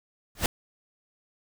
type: noise with exponential growth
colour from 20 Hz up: pink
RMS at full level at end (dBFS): -18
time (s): 0.35-0.46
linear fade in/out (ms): 2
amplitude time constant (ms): 23
effects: none